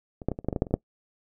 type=clicks; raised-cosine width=2 ms; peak=-25 / -10 / -16 / -21 / -26 / -11 / -16 / -14 / -8 / -25 / -24 / -7 dBFS; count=12; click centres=0.218 / 0.286 / 0.317 / 0.389 / 0.446 / 0.486 / 0.528 / 0.562 / 0.621 / 0.668 / 0.709 / 0.74 s; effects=noise-tail reverb RT60 0.1 s tail -21 dB re dry